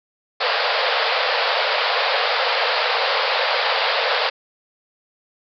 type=band-pass noise; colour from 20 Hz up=pink; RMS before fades=-20 dBFS; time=0.4-4.3 s; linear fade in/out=10 ms; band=460 to 4900 Hz; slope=96 dB/octave; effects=none